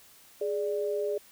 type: tone pair together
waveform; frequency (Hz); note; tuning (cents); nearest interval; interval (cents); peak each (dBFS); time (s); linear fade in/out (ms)
sine; 415.3 / 587.3; G#4 / D5; 0 / 0; tritone; 600; -29 / -32; 0.41-1.18; 5
effects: white hiss -56 dBFS RMS until 1.31 s